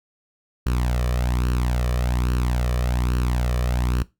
sawtooth tone with flanger, 61.2 Hz, B1, 15 cents flat, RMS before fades -22 dBFS, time 0.66-4.03 s, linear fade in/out 5 ms, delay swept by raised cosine 0.7 to 1.7 ms, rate 1.2 Hz, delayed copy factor +0.65, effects noise-tail reverb RT60 0.2 s tail -18 dB re dry

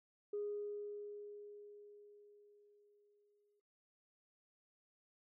sine tone with exponential decay, 412.9 Hz, G#4, 10 cents flat, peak -37 dBFS, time 0.33-3.6 s, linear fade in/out 5 ms, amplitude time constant 710 ms, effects noise-tail reverb RT60 0.2 s tail -18 dB re dry + tanh soft clip ceiling -33 dBFS

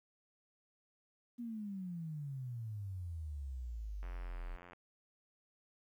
sine exponential sweep, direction down, 244 to 34.65 Hz, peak -40 dBFS, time 1.38-4.57 s, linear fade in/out 20 ms
click train, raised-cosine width 0.5 ms, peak -39 dBFS, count 63, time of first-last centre 4.03-4.733 s, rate 88.2 Hz
effects 12-bit

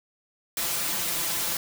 white noise with comb filter, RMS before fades -28 dBFS, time 0.57-1.57 s, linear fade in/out 2 ms, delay 5.9 ms, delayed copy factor +0.95, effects none

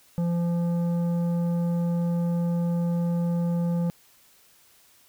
sine tone with tanh clipping, 171.6 Hz, F3, 30 cents flat, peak -24 dBFS, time 0.18-3.9 s, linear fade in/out 0 ms, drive 10 dB, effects white hiss -58 dBFS RMS until 5.08 s

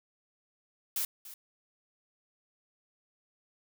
blue noise with echo, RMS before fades -32 dBFS, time 0.96-1.05 s, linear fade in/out 2 ms, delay 290 ms, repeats 1, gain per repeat -15 dB, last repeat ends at 1.34 s, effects none

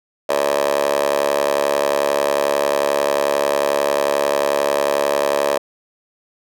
10% pulse tone with high-pass filter, 71.2 Hz, C#2, 47 cents sharp, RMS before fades -18 dBFS, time 0.29-5.58 s, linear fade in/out 5 ms, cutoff 610 Hz, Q 8.3, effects none

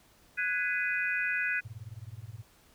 sine chord, G# minor seventh, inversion third, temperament equal with one note detuned, 1480 / 1661.2 / 2012 / 2489 Hz, F#6 / G#6 / B6 / D#7, 0 / 0 / +32 / 0 cents, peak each -32 / -34 / -36 / -33 dBFS, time 0.37-1.61 s, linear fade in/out 20 ms
sine tone with tremolo, 110 Hz, A2, in tune, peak -37 dBFS, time 1.65-2.43 s, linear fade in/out 0 ms, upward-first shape sine, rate 19 Hz, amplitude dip 100%
effects pink hiss -62 dBFS RMS until 2.74 s

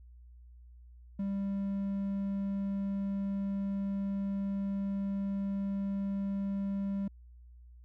triangle tone, 197.4 Hz, G3, 12 cents sharp, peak -29 dBFS, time 1.19-7.08 s, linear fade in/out 5 ms, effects added 60 Hz sine -51 dBFS peak until 7.84 s

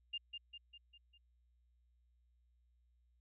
sine tone with echo, 2808 Hz, F7, 9 cents sharp, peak -38 dBFS, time 0.13-0.18 s, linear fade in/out 10 ms, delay 200 ms, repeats 5, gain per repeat -5 dB, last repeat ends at 1.18 s, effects added 60 Hz sine -70 dBFS peak until 3.2 s

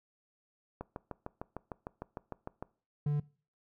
click train, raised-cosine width 1 ms, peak -25 dBFS, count 13, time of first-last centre 0.81-2.625 s, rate 6.61 Hz
triangle tone, 146.7 Hz, D3, 2 cents flat, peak -26 dBFS, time 3.06-3.2 s, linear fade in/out 5 ms
effects noise-tail reverb RT60 0.4 s tail -22 dB re dry

